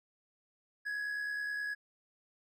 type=tone with amplitude modulation; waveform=triangle; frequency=1675 Hz; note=G#6; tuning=14 cents sharp; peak=-31 dBFS; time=0.85-1.75 s; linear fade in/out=20 ms; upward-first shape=sine; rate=69.5 Hz; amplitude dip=40%; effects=none